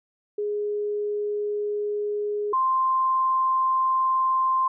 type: tone pair in turn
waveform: sine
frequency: 415.3 / 1046.5 Hz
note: G#4 / C6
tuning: 0 / 0 cents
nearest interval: octave + major third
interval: 1600 cents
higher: second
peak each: -24 / -19 dBFS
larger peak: second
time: 0.38-2.53 / 2.53-4.68 s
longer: neither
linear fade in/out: 5 ms
effects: none